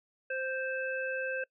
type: harmonic tone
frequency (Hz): 523.3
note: C5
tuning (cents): 0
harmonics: 1 / 3 / 5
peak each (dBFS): -35 / -35 / -41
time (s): 0.3-1.44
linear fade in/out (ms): 5
effects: noise-tail reverb RT60 0.1 s tail -23 dB re dry